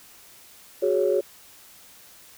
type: chord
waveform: sine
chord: F# suspended second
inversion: none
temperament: just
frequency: 370 / 416.2 / 555 Hz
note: F#4 / G#4 / C#5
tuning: 0 / +4 / +2 cents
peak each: -23 dBFS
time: 0.82-1.21 s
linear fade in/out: 10 ms
effects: tanh soft clip ceiling -10 dBFS + white hiss -50 dBFS RMS until 2.37 s